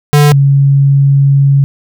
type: tone pair in turn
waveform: square / sine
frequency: 146.83 / 138.99 Hz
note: D3 / C#3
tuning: 0 / +5 cents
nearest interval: minor second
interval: 95 cents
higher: first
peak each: -4 dBFS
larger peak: neither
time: 0.13-0.32 / 0.32-1.64 s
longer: second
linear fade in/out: 0 ms
effects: none